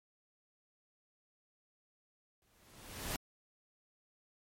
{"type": "noise with exponential growth", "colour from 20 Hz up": "pink", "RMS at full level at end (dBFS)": -36, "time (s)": [2.42, 3.16], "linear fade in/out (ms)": 0, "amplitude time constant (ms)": 160, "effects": ["MP3 64 kbps"]}